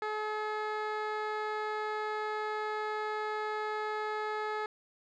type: tone with low-pass filter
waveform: 15% pulse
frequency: 427.3 Hz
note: G#4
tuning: 49 cents sharp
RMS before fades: -35 dBFS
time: 0.02-4.66 s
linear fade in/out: 2 ms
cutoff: 2600 Hz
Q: 0.81
effects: none